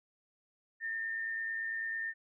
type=tone with amplitude modulation; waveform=sine; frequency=1811 Hz; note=A6; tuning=49 cents sharp; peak=-32 dBFS; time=0.8-2.14 s; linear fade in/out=50 ms; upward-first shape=sine; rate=109 Hz; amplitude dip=45%; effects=none